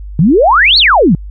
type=exponential two-way sweep; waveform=sine; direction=up then down; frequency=142.5 to 4569 to 142.5 Hz; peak=-4 dBFS; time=0.19-1.15 s; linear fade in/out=2 ms; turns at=0.78 s; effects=added 50 Hz sine -23 dBFS peak until 1.3 s